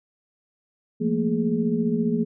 sine tone cluster, 172.2 / 216.8 / 231.7 / 418.6 Hz, F3 / A3 / A#3 / G#4, -24 / -25 / -10 / +14 cents, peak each -27 / -27 / -23 / -28 dBFS, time 1-2.25 s, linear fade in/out 20 ms, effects none

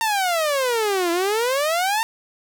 sawtooth exponential two-way sweep, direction down then up, 920 to 334 to 920 Hz, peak -15 dBFS, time 0.01-2.03 s, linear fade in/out 0 ms, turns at 1.11 s, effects none

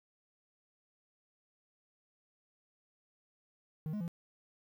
triangle tone with pitch steps, 155.9 / 210.3 / 170.2 Hz, D#3 / G#3 / F3, +4 / +22 / -44 cents, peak -33 dBFS, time 3.86-4.079 s, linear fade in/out 0 ms, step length 73 ms, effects 11-bit

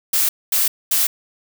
blue noise bursts, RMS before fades -17 dBFS, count 3, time 0.13-1.07 s, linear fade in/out 5 ms, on 160 ms, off 230 ms, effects none

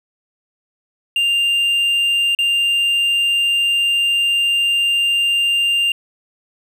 triangle tone with dropouts, 2794 Hz, F7, in tune, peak -12 dBFS, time 1.16-5.92 s, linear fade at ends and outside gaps 2 ms, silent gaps 2.35-2.388 s, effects none

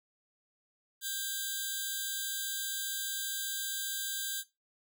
10% pulse tone cluster, 1583 / 3533 / 3930 Hz, G6 / A7 / B7, +17 / +6 / -9 cents, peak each -31 dBFS, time 1.01-4.44 s, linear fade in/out 50 ms, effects noise-tail reverb RT60 0.2 s tail -17 dB re dry

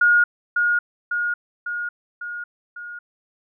sine tone with echo, 1433 Hz, F6, 44 cents sharp, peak -12 dBFS, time 0.01-0.24 s, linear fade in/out 5 ms, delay 550 ms, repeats 5, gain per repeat -4 dB, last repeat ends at 2.99 s, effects none

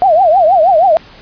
sine tone with vibrato, 696 Hz, F5, 6 cents flat, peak -5 dBFS, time 0.02-0.97 s, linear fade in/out 0 ms, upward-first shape triangle, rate 6.3 Hz, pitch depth 260 cents each way, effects pink hiss -38 dBFS RMS until 1.21 s + resampled to 11025 Hz

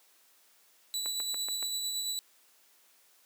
25% pulse tone with tremolo, 3951 Hz, B7, in tune, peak -27 dBFS, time 0.94-2.19 s, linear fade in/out 0 ms, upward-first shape sine, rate 8.9 Hz, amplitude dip 30%
click train, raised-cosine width 0.5 ms, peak -27 dBFS, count 5, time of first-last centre 1.06-1.627 s, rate 7.05 Hz
effects white hiss -64 dBFS RMS until 3.25 s + high-pass 300 Hz 12 dB/octave

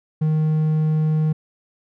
triangle tone, 155.56 Hz, D#3, in tune, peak -14 dBFS, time 0.21-1.33 s, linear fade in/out 10 ms, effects none

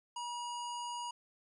harmonic tone, 960 Hz, B5, 49 cents flat, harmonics 1 / 3 / 5 / 7 / 9 / 10, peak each -39 / -47 / -53 / -50 / -61 / -58 dBFS, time 0.16-1.11 s, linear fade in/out 5 ms, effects 13-bit

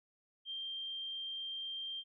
sine tone, 3172 Hz, G7, 20 cents sharp, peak -39 dBFS, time 0.45-2.04 s, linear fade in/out 50 ms, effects none

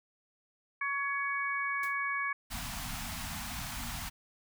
harmonic tone, 560 Hz, C#5, 18 cents sharp, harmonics 2 / 3 / 4, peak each -35 / -35 / -35 dBFS, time 0.81-2.33 s, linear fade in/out 5 ms
white noise with exponential decay, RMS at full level -44 dBFS, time 1.83-1.98 s, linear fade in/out 2 ms, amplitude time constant 32 ms
pink band-stop noise, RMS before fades -39 dBFS, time 2.5-4.1 s, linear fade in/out 20 ms, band 270 to 660 Hz, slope 96 dB/octave
effects none

